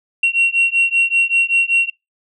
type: beating tone pair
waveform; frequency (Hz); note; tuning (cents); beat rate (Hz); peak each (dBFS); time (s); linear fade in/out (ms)
sine; 2736 / 2741.2; F7 / F7; -36 / -33; 5.2; -14; 0.23-1.9; 5
effects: noise-tail reverb RT60 0.2 s tail -25 dB re dry + tanh soft clip ceiling -8 dBFS